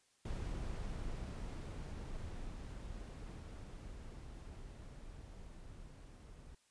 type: noise with level ramp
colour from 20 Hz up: brown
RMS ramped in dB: -41 to -55 dBFS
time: 0.25-6.55 s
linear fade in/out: 5 ms
effects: white hiss -73 dBFS RMS until 6.7 s + resampled to 22050 Hz